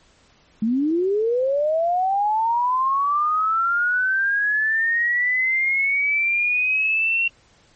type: linear sweep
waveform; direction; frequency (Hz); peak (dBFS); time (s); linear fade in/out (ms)
sine; up; 210.2 to 2744; -17; 0.62-7.28; 5
effects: pink hiss -56 dBFS RMS until 7.75 s + MP3 32 kbps

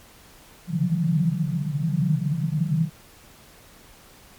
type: band-pass noise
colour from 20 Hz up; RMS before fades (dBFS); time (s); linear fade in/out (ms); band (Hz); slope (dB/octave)
white; -23; 0.67-2.9; 50; 140 to 180; 96
effects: pink hiss -50 dBFS RMS until 4.38 s + MP3 96 kbps

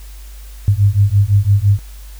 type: beating tone pair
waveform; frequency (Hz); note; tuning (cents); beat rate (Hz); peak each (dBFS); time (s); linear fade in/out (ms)
sine; 98 / 103.9; G2 / G#2; 0 / +1; 5.9; -12; 0.68-1.79; 0
effects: added 50 Hz sine -31 dBFS peak until 2.19 s + white hiss -44 dBFS RMS until 2.19 s

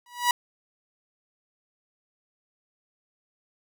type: tone with exponential growth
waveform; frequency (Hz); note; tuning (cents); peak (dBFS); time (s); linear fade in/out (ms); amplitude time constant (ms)
sawtooth; 971; B5; -30; -12; 0.06-0.31; 2; 53
effects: none

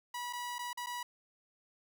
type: tone with dropouts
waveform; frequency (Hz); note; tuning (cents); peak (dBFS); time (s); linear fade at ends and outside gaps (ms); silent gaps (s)
sawtooth; 973; B5; -26; -34; 0.14-1.03; 5; 0.328-0.332 / 0.584-0.59 / 0.731-0.773 / 0.862-0.868
effects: none

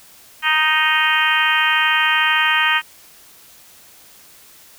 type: harmonic tone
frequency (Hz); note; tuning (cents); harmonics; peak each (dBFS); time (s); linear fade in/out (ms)
311.1; D#4; 0; 3 / 4 / 5 / 6 / 7 / 8 / 9 / 10; -23 / -22 / -21 / -19 / -26 / -21 / -25 / -23; 0.42-2.82; 50
effects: white hiss -46 dBFS RMS until 4.78 s

